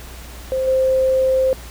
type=tone with level steps; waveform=sine; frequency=523.3 Hz; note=C5; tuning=in tune; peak=-17 / -13 dBFS; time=0.52-1.53 s; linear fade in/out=0 ms; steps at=0.67 s; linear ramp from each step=10 ms; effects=added 60 Hz sine -35 dBFS peak until 1.7 s + pink hiss -39 dBFS RMS until 1.7 s